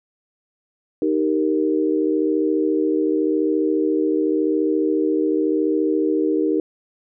sine chord, Eb major, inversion none, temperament equal, 311.1 / 392 / 466.2 Hz, Eb4 / G4 / Bb4, 0 / 0 / 0 cents, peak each -19 / -22 / -23 dBFS, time 1.02-6.6 s, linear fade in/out 2 ms, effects none

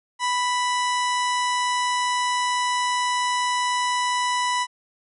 harmonic tone with a mistuned harmonic, 987.8 Hz, B5, in tune, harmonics 1 / 2 / 3 / 4 / 5 / 6 / 7 / 8 / 9 / 10, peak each -22 / -28 / -32 / -34 / -36 / -38 / -39 / -40 / -41 / -42 dBFS, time 0.19-4.67 s, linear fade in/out 50 ms, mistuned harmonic 5, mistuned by +94 cents, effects none

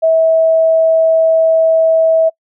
sine tone, 648 Hz, E5, 30 cents flat, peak -7 dBFS, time 0.02-2.3 s, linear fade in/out 20 ms, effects noise-tail reverb RT60 0.1 s tail -26 dB re dry

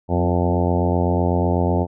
harmonic tone with a mistuned harmonic, 88 Hz, F2, 14 cents sharp, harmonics 1 / 2 / 3 / 4 / 5 / 6 / 7 / 8 / 9 / 10, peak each -20 / -23 / -25 / -26 / -27 / -28 / -28 / -29 / -30 / -30 dBFS, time 0.08-1.87 s, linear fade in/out 50 ms, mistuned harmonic 3, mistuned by -22 cents, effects none

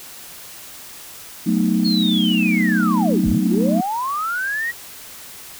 sine chord, B dominant seventh, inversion second, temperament equal, 185 / 220 / 246.9 / 311.1 Hz, F#3 / A3 / B3 / D#4, 0 / 0 / 0 / 0 cents, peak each -19 / -18 / -23 / -22 dBFS, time 1.46-3.81 s, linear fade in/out 10 ms
sine linear two-way sweep, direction down then up, 4371 to 32 to 1928 Hz, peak -20 dBFS, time 1.84-4.72 s, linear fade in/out 20 ms, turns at 3.28 s
effects tanh soft clip ceiling -5 dBFS + white hiss -38 dBFS RMS until 5.59 s

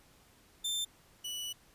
sawtooth tone pair in turn, 3569 / 2955 Hz, A7 / F#7, +24 / -3 cents, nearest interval minor third, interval 327 cents, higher first, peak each -29 / -34 dBFS, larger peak first, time 0.64-0.85 / 1.24-1.53 s, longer second, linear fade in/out 10 ms, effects pink hiss -63 dBFS RMS until 1.74 s + resampled to 32000 Hz

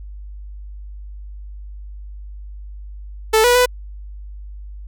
sawtooth tone with pitch steps, 438.9 / 487.6 / 496.8 Hz, A4 / B4 / B4, -4 / -22 / +10 cents, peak -7 dBFS, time 3.33-3.66 s, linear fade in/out 10 ms, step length 110 ms, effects added 50 Hz sine -31 dBFS peak until 4.87 s

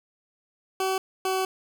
20% pulse tone pair in turn, 379.9 / 377.7 Hz, F#4 / F#4, +46 / +36 cents, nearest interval unison, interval 10 cents, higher first, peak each -19 / -19 dBFS, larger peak neither, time 0.8-0.98 / 1.25-1.45 s, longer second, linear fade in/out 2 ms, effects none

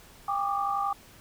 sine tone cluster, 800 / 1158 / 1209 Hz, G5 / D6 / D6, +35 / -25 / +50 cents, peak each -29 / -31 / -31 dBFS, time 0.28-0.93 s, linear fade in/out 5 ms, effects pink hiss -53 dBFS RMS until 1.2 s

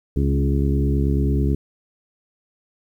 harmonic tone with a mistuned harmonic, 69.3 Hz, C#2, in tune, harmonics 1 / 2 / 3 / 4 / 5 / 6, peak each -19 / -22 / -27 / -26 / -29 / -30 dBFS, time 0.16-1.55 s, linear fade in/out 5 ms, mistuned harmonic 3, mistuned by +18 cents, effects 9-bit

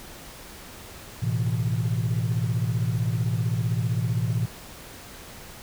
sine chord, A suspended second, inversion none, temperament equal with one note detuned, 110 / 125.56 / 164.81 Hz, A2 / B2 / E3, 0 / +29 / 0 cents, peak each -24 / -25 / -28 dBFS, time 1.22-4.46 s, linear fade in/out 10 ms, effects tanh soft clip ceiling -17 dBFS + pink hiss -43 dBFS RMS until 5.62 s

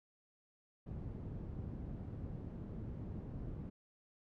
white low-pass noise, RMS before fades -45 dBFS, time 0.86-3.7 s, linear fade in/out 10 ms, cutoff 170 Hz, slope 12 dB/octave, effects none

